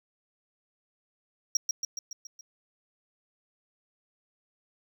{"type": "tone with echo", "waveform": "triangle", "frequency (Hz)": 5650, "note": "F8", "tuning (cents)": 19, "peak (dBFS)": -20, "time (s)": [1.55, 1.57], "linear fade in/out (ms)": 2, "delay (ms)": 140, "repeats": 6, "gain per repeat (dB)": -4, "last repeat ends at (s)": 2.41, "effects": []}